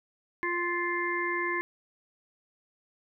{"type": "harmonic tone", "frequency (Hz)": 349.2, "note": "F4", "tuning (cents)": 0, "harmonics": [1, 3, 5, 6], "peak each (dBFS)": [-33, -33, -33, -33], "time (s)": [0.43, 1.61], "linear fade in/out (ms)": 0, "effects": []}